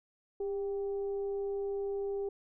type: tone with frequency modulation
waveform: sine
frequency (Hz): 399.5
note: G4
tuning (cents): +33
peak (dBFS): -32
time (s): 0.4-2.29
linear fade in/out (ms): 5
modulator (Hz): 383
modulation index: 0.28
effects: none